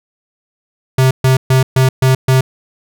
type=tone bursts; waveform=square; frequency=130.81 Hz; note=C3; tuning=in tune; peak=-8 dBFS; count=6; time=0.98-2.41 s; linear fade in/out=5 ms; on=130 ms; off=130 ms; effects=none